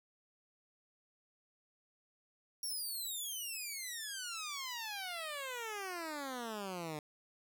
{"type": "exponential sweep", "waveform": "10% pulse", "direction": "down", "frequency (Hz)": [5640, 147.8], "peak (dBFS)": -32, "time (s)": [2.63, 6.99], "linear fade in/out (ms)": 2, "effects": []}